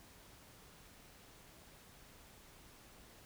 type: silence
effects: pink hiss -60 dBFS RMS until 3.25 s